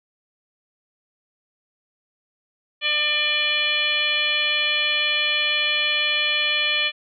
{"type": "harmonic tone with a mistuned harmonic", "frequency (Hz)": 598, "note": "D5", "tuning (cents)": 31, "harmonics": [1, 2, 3, 4, 5, 6, 7], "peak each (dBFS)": [-35, -35, -28, -23, -24, -25, -32], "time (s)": [2.81, 6.92], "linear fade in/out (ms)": 50, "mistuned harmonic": 6, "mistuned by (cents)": -100, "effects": []}